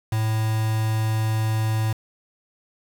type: tone with quantisation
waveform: triangle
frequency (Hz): 110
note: A2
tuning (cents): 0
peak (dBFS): -18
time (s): 0.12-1.93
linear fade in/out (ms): 5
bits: 5
effects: none

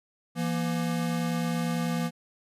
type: tone pair together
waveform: square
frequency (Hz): 168.31 / 237.4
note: E3 / A#3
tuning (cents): +36 / +32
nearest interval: tritone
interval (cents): 596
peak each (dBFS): -29 / -31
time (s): 0.35-2.11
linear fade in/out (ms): 50
effects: resampled to 32000 Hz

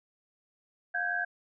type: tone cluster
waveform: sine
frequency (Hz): 708 / 1561 / 1650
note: F5 / G6 / G#6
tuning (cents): +23 / -8 / -12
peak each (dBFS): -36 / -31 / -33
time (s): 0.94-1.25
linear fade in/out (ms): 10
effects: none

